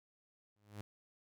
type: tone with exponential growth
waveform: sawtooth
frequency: 103.83 Hz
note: G#2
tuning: in tune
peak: -38 dBFS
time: 0.56-0.81 s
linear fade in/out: 0 ms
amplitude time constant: 54 ms
effects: none